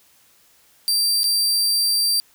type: tone with dropouts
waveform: sawtooth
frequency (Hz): 4699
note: D8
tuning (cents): 0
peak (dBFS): -14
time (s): 0.88-2.2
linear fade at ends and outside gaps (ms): 0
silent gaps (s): 1.233-1.241
effects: white hiss -56 dBFS RMS until 2.34 s